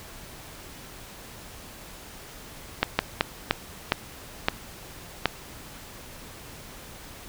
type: slowing click train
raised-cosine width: 0.3 ms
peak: -3 dBFS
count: 7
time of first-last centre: 2.83-5.257 s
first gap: 160 ms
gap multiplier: 1.37
effects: pink hiss -44 dBFS RMS until 7.28 s